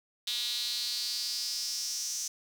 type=tone with high-pass filter sweep; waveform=sawtooth; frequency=240.7 Hz; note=B3; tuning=44 cents flat; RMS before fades=-34 dBFS; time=0.27-2.28 s; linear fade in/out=5 ms; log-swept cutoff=3700 to 6100 Hz; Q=5.6; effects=none